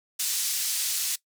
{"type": "band-pass noise", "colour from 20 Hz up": "pink", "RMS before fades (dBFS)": -28, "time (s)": [0.19, 1.16], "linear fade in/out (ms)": 10, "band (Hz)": [5000, 14000], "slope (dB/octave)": 12, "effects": ["noise-tail reverb RT60 0.1 s tail -19 dB re dry"]}